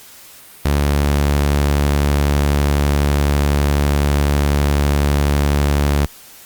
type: tone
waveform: sawtooth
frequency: 72 Hz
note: D2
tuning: 34 cents flat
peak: -9 dBFS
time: 0.65-6.06 s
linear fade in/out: 5 ms
effects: white hiss -41 dBFS RMS until 6.45 s + Opus 48 kbps